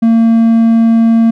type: tone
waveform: triangle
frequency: 227.9 Hz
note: A#3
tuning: 39 cents flat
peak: -3 dBFS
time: 0.02-1.31 s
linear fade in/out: 10 ms
effects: none